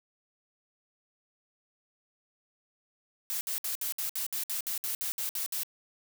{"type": "noise bursts", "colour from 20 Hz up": "blue", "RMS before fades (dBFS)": -33, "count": 14, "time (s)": [3.3, 5.633], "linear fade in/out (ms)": 0, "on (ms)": 110, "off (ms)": 61, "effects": []}